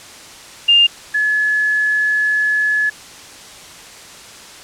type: tone pair in turn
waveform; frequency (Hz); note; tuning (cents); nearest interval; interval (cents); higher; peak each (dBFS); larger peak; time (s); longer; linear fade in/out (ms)
sine; 2807 / 1708.4; F7 / G#6; +8 / +48; major sixth; 860; first; -7 / -13; first; 0.68-0.87 / 1.14-2.9; second; 10
effects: white hiss -37 dBFS RMS until 4.63 s + low-pass 8000 Hz 12 dB/octave